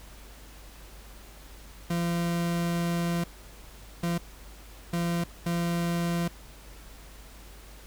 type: tone bursts at uneven times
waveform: 40% pulse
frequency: 171.1 Hz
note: F3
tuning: 35 cents flat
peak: -25 dBFS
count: 4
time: 1.9-3.24 / 4.03-4.18 / 4.93-5.24 / 5.46-6.28 s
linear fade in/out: 5 ms
effects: added 50 Hz sine -47 dBFS peak until 7.86 s + pink hiss -51 dBFS RMS until 7.86 s